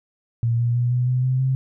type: tone with pitch steps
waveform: sine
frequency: 116.7 / 119.08 / 121.52 / 124 / 126.53 / 129.11 / 131.75 Hz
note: A#2 / A#2 / B2 / B2 / B2 / C3 / C3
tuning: +2 / +37 / -28 / +7 / +42 / -23 / +12 cents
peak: -17 dBFS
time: 0.43-1.55 s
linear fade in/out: 0 ms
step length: 160 ms
effects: none